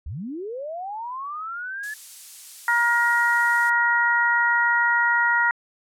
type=linear sweep; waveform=sine; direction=up; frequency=55.2 to 1740 Hz; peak=-29 dBFS; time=0.06-1.94 s; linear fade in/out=5 ms
type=noise; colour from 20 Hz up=violet; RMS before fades=-34 dBFS; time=1.83-3.7 s; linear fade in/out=5 ms
type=harmonic tone; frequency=473.1 Hz; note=A#4; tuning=26 cents sharp; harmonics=2 / 3 / 4; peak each=-23 / -21 / -21 dBFS; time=2.68-5.51 s; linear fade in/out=2 ms
effects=low-pass 9000 Hz 12 dB/octave